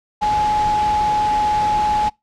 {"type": "tone in noise", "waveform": "sine", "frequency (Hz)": 844, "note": "G#5", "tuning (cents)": 28, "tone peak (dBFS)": -15, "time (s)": [0.21, 2.1], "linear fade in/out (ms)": 20, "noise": "pink", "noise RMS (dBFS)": -28, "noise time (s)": [0.21, 2.1], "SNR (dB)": 10, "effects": ["noise-tail reverb RT60 0.2 s tail -25 dB re dry", "low-pass 5000 Hz 12 dB/octave"]}